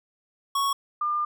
square / sine tone pair in turn, 1108.7 / 1201.9 Hz, C#6 / D6, 0 / +40 cents, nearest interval minor second, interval 140 cents, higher second, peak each -23 dBFS, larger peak neither, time 0.55-0.73 / 1.01-1.25 s, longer second, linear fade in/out 5 ms, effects none

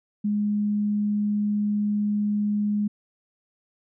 sine tone, 207.7 Hz, G#3, in tune, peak -21 dBFS, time 0.24-2.88 s, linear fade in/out 10 ms, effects none

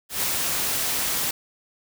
white noise with ADSR envelope, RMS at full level -23 dBFS, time 0.09-1.31 s, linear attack 140 ms, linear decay 14 ms, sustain -2 dB, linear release 4 ms, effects none

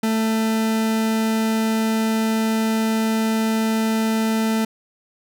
40% pulse tone, 221.6 Hz, A3, 13 cents sharp, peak -17 dBFS, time 0.03-4.65 s, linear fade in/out 5 ms, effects none

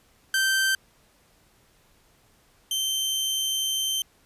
sawtooth tone pair in turn, 1557 / 3114 Hz, G6 / G7, -12 / -12 cents, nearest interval octave, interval 1200 cents, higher second, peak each -17 / -21 dBFS, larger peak first, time 0.34-0.75 / 2.71-4.02 s, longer second, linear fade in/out 2 ms, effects pink hiss -61 dBFS RMS until 4.25 s + resampled to 32000 Hz

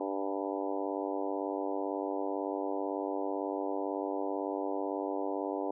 harmonic tone with a mistuned harmonic, 98 Hz, G2, in tune, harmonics 3 / 4 / 5 / 6 / 7 / 8 / 9 / 10, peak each -37 / -38 / -39 / -40 / -41 / -43 / -43 / -46 dBFS, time 0-5.71 s, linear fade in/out 5 ms, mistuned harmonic 8, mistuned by +25 cents, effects none

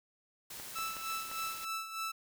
white noise, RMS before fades -46 dBFS, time 0.5-1.65 s, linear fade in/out 5 ms
clicks, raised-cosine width 0.5 ms, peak -31 dBFS, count 4, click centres 0.599 / 0.787 / 0.967 / 1.315 s
sawtooth tone with tremolo, 1318.5 Hz, E6, in tune, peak -31 dBFS, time 0.75-2.12 s, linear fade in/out 10 ms, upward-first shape sine, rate 3.3 Hz, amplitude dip 65%
effects none

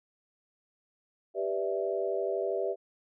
sine chord, E minor seventh, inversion first, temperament equal, 392 / 493.9 / 587.3 / 659.3 Hz, G4 / B4 / D5 / E5, 0 / 0 / 0 / 0 cents, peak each -32 / -35 / -35 / -34 dBFS, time 1.34-2.76 s, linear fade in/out 50 ms, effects none

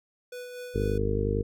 square tone with tremolo, 493.9 Hz, B4, in tune, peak -37 dBFS, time 0.32-0.98 s, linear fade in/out 5 ms, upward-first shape sine, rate 4.2 Hz, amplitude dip 35%
harmonic tone, 50.9 Hz, G#1, 34 cents flat, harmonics 1 / 2 / 3 / 4 / 5 / 6 / 7 / 8 / 9, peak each -30 / -30 / -39 / -35 / -38 / -38 / -39 / -33 / -30 dBFS, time 0.74-1.43 s, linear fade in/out 20 ms
effects none

